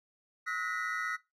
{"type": "tone cluster", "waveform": "triangle", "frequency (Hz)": [1281, 1454, 1867, 1982], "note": ["E6", "F#6", "A#6", "B6"], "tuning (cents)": [-50, -31, 2, 6], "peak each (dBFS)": [-36, -37, -38, -37], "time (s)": [0.46, 1.17], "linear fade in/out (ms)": 20, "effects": ["noise-tail reverb RT60 0.2 s tail -17 dB re dry"]}